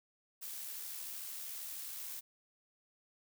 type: noise with amplitude modulation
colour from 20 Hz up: blue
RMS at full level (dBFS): -43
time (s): 0.41-2.21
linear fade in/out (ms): 20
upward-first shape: sine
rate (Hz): 73.1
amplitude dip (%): 30
effects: none